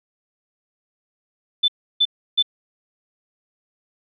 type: tone bursts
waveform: sine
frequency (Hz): 3520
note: A7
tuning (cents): 0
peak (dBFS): -13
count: 3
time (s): 1.63-2.426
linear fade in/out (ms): 10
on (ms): 52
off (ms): 320
effects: none